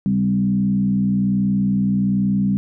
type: tone with frequency modulation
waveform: sine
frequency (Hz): 196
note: G3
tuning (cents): 0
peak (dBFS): -15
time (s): 0.06-2.57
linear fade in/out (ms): 0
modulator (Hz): 61.2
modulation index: 0.72
effects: none